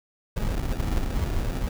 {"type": "noise with sample-and-hold", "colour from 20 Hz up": "brown", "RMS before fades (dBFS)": -26, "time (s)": [0.36, 1.69], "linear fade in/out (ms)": 5, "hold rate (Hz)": 1050, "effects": []}